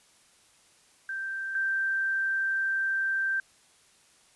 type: tone pair in turn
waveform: sine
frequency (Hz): 1568 / 1568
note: G6 / G6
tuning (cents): 0 / 0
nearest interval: unison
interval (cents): 0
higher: neither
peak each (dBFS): -31 / -25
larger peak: second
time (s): 1.09-1.55 / 1.55-3.4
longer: second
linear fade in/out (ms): 2
effects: white hiss -61 dBFS RMS until 4.35 s + resampled to 24000 Hz